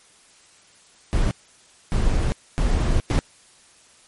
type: noise bursts at uneven times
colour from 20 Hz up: brown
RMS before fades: -19 dBFS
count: 4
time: 1.13-1.31 / 1.92-2.32 / 2.58-3 / 3.1-3.19 s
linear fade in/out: 0 ms
effects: white hiss -53 dBFS RMS until 4.07 s + MP3 48 kbps